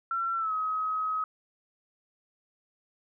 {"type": "tone with pitch glide", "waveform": "sine", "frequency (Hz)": [1354, 1270.6], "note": ["E6", "D#6"], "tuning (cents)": [46, 36], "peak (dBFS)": -27, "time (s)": [0.11, 1.24], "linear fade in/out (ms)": 2, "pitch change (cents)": -110, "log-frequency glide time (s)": [0.37, 0.53], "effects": []}